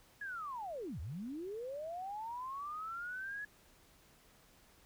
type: linear two-way sweep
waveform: sine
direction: down then up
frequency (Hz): 1699 to 66 to 1699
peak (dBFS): -40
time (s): 0.21-3.45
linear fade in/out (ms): 5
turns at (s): 1
effects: pink hiss -65 dBFS RMS until 4.85 s